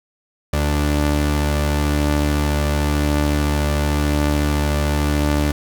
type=tone pair together; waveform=sawtooth; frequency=73.66 / 293.7 Hz; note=D2 / D4; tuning=+6 / 0 cents; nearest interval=2 octaves; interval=2394 cents; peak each=-13 / -19 dBFS; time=0.53-5.52 s; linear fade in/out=5 ms; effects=none